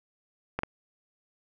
clicks, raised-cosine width 0.5 ms, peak -14 dBFS, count 2, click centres 0.59 / 0.634 s, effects none

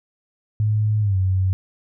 sine tone with pitch glide, 106.8 to 94.06 Hz, G#2 to F#2, +49 to +29 cents, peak -16 dBFS, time 0.6-1.53 s, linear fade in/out 0 ms, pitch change -220 cents, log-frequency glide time 1.01-1.17 s, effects none

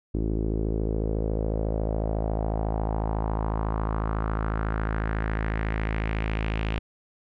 sawtooth tone with low-pass filter sweep, 54 Hz, A1, 32 cents flat, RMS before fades -27 dBFS, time 0.14-6.79 s, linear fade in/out 5 ms, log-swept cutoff 340 to 2800 Hz, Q 2.8, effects none

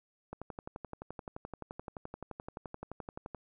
click train, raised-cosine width 1 ms, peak -27 dBFS, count 36, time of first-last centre 0.33-3.347 s, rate 11.6 Hz, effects none

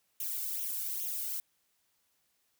violet noise with flanger, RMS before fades -36 dBFS, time 0.2-1.4 s, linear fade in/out 2 ms, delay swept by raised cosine 0.31 to 1.41 ms, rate 2.4 Hz, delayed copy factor +0.9, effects white hiss -75 dBFS RMS until 2.59 s

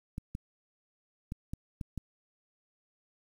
clicks, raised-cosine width 5 ms, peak -24 dBFS, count 6, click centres 0.181 / 0.351 / 1.321 / 1.535 / 1.812 / 1.977 s, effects 9-bit

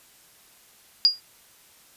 sine tone with exponential decay, 4843 Hz, D#8, 48 cents flat, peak -10 dBFS, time 1.05-1.2 s, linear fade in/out 0 ms, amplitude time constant 31 ms, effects white hiss -55 dBFS RMS until 1.96 s + resampled to 32000 Hz

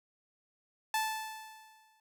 sawtooth tone with exponential decay, 875 Hz, A5, 10 cents flat, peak -24 dBFS, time 0.94-2 s, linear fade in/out 2 ms, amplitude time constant 230 ms, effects none

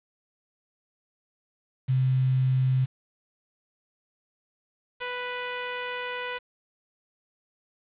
sine / 10% pulse tone pair in turn, 130 / 494.2 Hz, C3 / B4, -11 / +1 cents, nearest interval octave + major seventh, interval 2312 cents, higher second, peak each -20 / -22 dBFS, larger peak first, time 1.88-2.86 / 5-6.39 s, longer second, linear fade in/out 20 ms, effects resampled to 8000 Hz + 8-bit

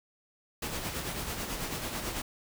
pink noise with tremolo, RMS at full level -34 dBFS, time 0.62-2.22 s, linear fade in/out 5 ms, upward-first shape sine, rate 9.1 Hz, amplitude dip 45%, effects none

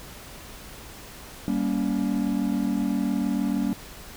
triangle chord, G diminished, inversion none, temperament just, 196 / 235.2 / 282.2 Hz, G3 / Bb3 / Db4, 0 / +16 / +31 cents, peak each -25 dBFS, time 1.48-3.73 s, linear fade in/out 0 ms, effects added 50 Hz sine -51 dBFS peak until 4.16 s + pink hiss -43 dBFS RMS until 4.16 s

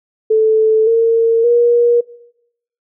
sine tone with pitch steps, 438.2 / 456.8 / 476.2 Hz, A4 / A#4 / A#4, -7 / -35 / +37 cents, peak -8 dBFS, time 0.3-2.01 s, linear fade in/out 10 ms, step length 570 ms, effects noise-tail reverb RT60 0.8 s tail -21 dB re dry

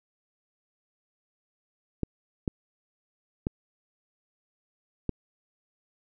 clicks, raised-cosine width 3 ms, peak -14 dBFS, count 4, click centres 2.033 / 2.478 / 3.469 / 5.093 s, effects none

